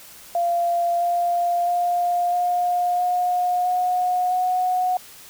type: tone with pitch steps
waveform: sine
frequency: 691 / 697.8 / 704.7 / 711.7 / 718.7 / 725.8 / 732.9 Hz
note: F5 / F5 / F5 / F5 / F5 / F#5 / F#5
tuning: -19 / -2 / +15 / +33 / +49 / -34 / -17 cents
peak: -18 dBFS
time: 0.35-4.97 s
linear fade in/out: 2 ms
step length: 660 ms
effects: white hiss -44 dBFS RMS until 5.29 s